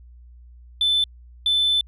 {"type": "tone pair in turn", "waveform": "sine", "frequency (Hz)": [3520, 3520], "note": ["A7", "A7"], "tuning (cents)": [0, 0], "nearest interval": "unison", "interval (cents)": 0, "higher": "neither", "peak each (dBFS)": [-15, -15], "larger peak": "neither", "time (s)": [[0.81, 1.04], [1.46, 1.81]], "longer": "second", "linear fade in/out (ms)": 2, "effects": ["tanh soft clip ceiling -14 dBFS", "added 60 Hz sine -43 dBFS peak until 1.87 s"]}